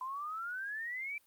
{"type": "exponential sweep", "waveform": "sine", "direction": "up", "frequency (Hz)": [1010, 2359], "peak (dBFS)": -37, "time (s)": [0.01, 1.18], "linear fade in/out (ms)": 2, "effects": ["white hiss -69 dBFS RMS until 1.26 s", "Opus 48 kbps"]}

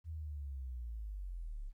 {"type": "linear sweep", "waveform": "sine", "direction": "down", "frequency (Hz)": [82.41, 32.22], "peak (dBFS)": -40, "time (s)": [0.04, 1.73], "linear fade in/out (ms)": 50, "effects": ["13-bit"]}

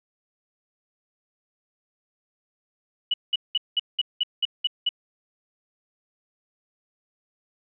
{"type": "tone bursts", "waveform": "sine", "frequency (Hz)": 2943, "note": "F#7", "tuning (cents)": -10, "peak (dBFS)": -19, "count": 9, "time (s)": [3.11, 4.891], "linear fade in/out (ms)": 5, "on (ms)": 29, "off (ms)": 190, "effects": []}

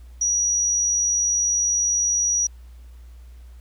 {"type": "tone", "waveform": "sine", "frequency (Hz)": 5800, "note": "F#8", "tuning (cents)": -35, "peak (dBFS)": -18, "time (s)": [0.21, 2.47], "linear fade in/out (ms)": 5, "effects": ["added 60 Hz sine -40 dBFS peak until 3.6 s", "pink hiss -60 dBFS RMS until 3.6 s"]}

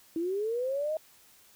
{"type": "linear sweep", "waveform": "sine", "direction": "up", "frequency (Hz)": [318.8, 638], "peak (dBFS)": -28, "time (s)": [0.16, 0.97], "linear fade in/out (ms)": 2, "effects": ["white hiss -59 dBFS RMS until 1.55 s"]}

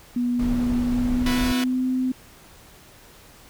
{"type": "tone with pitch glide", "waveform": "sine", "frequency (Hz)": [243.7, 256.6], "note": ["B3", "C4"], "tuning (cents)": [-23, -34], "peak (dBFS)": -20, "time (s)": [0.16, 2.12], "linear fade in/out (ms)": 5, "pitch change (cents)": 89, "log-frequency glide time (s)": [0.82, 1.86]}
{"type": "noise", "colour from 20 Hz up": "brown", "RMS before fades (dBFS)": -28, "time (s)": [0.39, 1.52], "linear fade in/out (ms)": 5}
{"type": "chord", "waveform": "5% pulse", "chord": "E suspended second", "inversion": "none", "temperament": "equal with one note detuned", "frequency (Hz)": [329.6, 363.2, 493.9], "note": ["E4", "F#4", "B4"], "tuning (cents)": [0, -32, 0], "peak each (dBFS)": -20, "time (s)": [1.26, 1.64], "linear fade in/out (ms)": 2}
{"effects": ["pink hiss -49 dBFS RMS until 3.49 s"]}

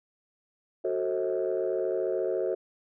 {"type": "chord", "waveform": "sine", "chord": "F# diminished seventh", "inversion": "none", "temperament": "just", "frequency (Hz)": [370, 444, 532.8, 639.4], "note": ["F#4", "A4", "C5", "Eb5"], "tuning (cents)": [0, 16, 31, 47], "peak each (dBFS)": [-29, -31, -31, -33], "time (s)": [0.84, 2.55], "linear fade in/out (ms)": 10, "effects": ["tanh soft clip ceiling -19 dBFS"]}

